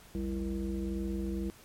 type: tone with frequency modulation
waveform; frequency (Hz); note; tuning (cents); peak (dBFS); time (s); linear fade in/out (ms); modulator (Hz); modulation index
sine; 196; G3; 0; -31; 0.15-1.5; 0; 138; 1.3
effects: pink hiss -56 dBFS RMS until 1.64 s + MP3 64 kbps